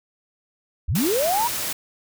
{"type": "linear sweep", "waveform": "sine", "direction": "up", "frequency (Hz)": [48.23, 987.8], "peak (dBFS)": -19, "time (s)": [0.88, 1.48], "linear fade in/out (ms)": 10}
{"type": "noise", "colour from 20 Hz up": "white", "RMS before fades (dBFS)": -27, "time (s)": [0.95, 1.73], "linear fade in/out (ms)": 5}
{"effects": []}